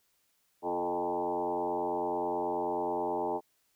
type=tone with frequency modulation; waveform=sine; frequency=612 Hz; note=D#5; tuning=29 cents flat; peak=-29 dBFS; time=0.62-3.41 s; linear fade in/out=50 ms; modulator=89.3 Hz; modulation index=3.5; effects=white hiss -73 dBFS RMS until 3.75 s